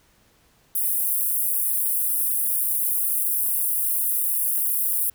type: high-pass noise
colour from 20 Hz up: pink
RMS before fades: -23 dBFS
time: 0.75-5.1 s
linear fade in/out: 5 ms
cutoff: 10000 Hz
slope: 48 dB/octave
effects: pink hiss -60 dBFS RMS until 5.14 s